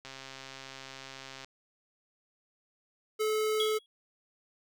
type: click train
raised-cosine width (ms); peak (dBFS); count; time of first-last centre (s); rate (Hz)
0.2; -27; 188; 0.05-1.446; 134
type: tone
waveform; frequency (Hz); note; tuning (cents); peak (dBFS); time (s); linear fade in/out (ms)
square; 432; A4; -32; -28; 3.19-3.79; 20
type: tone with exponential decay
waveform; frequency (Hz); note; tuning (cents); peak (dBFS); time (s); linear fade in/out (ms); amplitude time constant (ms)
triangle; 3322; G#7; 0; -25; 3.6-3.86; 1; 55
effects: none